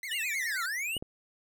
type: tone with vibrato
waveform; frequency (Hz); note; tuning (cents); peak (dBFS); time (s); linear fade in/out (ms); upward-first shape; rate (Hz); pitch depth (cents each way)
40% pulse; 1975.5; B6; 0; -35; 0.03-0.66; 2; triangle; 9.4; 230
type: linear two-way sweep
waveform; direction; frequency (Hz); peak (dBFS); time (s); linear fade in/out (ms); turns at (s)
square; down then up; 2981 to 1318.5 to 2981; -32; 0.11-0.98; 5; 0.63
type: clicks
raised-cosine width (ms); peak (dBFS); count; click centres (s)
2; -26; 2; 0.967 / 1.025
effects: none